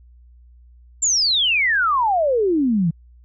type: exponential sweep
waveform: sine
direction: down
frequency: 7459 to 155.56 Hz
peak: -15 dBFS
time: 1.02-2.91 s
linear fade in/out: 10 ms
effects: added 60 Hz sine -45 dBFS peak until 3.24 s